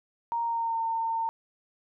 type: tone with pitch glide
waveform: sine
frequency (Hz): 932.3 to 908.4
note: A#5 to A#5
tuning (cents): 0 to -45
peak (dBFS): -26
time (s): 0.32-1.29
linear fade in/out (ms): 0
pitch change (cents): -45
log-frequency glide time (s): 0.43-0.79
effects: none